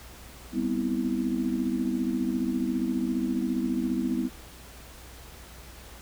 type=chord; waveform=sine; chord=C major seventh; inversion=second; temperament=equal with one note detuned; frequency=196 / 246.9 / 261.6 / 324.3 Hz; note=G3 / B3 / C4 / E4; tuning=0 / 0 / 0 / -28 cents; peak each=-32 / -28 / -33 / -31 dBFS; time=0.52-4.3 s; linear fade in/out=50 ms; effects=added 60 Hz sine -48 dBFS peak until 6.01 s + pink hiss -48 dBFS RMS until 6.01 s